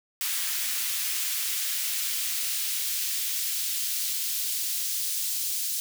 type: noise with high-pass filter sweep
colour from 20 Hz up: white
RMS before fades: -29 dBFS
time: 0.21-5.8 s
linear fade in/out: 0 ms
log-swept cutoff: 1800 to 4400 Hz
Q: 0.86
effects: none